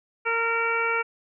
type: harmonic tone with a mistuned harmonic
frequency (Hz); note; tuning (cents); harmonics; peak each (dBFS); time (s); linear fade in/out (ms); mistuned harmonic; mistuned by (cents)
460.4; A#4; -22; 1 / 2 / 3 / 4 / 5 / 6; -29 / -31 / -26 / -35 / -27 / -36; 0.25-1.03; 20; 6; -19
effects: none